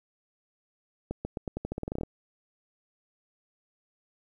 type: accelerating click train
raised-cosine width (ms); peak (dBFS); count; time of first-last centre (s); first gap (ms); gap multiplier
2; -19; 15; 1.11-2.034; 140; 0.87
effects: 10-bit

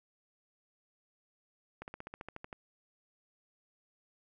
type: slowing click train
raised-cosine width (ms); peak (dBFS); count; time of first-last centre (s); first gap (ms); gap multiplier
0.5; -28; 11; 1.82-2.528; 59; 1.04
effects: none

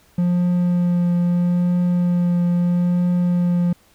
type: tone with vibrato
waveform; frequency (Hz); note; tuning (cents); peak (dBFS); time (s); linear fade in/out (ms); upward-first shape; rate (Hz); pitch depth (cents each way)
triangle; 176; F3; +14; -13; 0.18-3.73; 5; triangle; 0.77; 14
effects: pink hiss -55 dBFS RMS until 3.94 s

